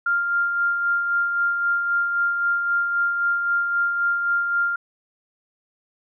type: tone with tremolo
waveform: sine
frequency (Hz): 1396.9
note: F6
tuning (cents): 0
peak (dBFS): -17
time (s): 0.06-4.76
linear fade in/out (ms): 5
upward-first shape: sine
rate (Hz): 3.8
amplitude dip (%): 40
effects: none